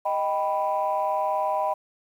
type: chord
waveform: sine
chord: Eb augmented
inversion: none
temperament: equal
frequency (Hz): 622.3 / 784 / 987.8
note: Eb5 / G5 / B5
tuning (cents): 0 / 0 / 0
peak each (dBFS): -26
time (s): 0.05-1.74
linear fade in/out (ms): 10
effects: tanh soft clip ceiling -15 dBFS + 9-bit